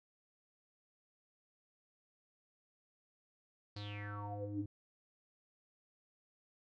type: tone with low-pass filter sweep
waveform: square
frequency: 103 Hz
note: G#2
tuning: 14 cents flat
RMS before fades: -43 dBFS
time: 3.76-4.66 s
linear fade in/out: 5 ms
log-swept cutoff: 4600 to 240 Hz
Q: 9
effects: none